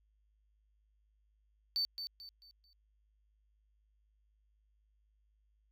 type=tone with echo; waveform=triangle; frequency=4543 Hz; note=C#8; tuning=42 cents sharp; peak=-29 dBFS; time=1.76-1.85 s; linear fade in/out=0 ms; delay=220 ms; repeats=4; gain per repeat=-9 dB; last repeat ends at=2.73 s; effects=tanh soft clip ceiling -25 dBFS + added 52 Hz sine -70 dBFS peak until 5.71 s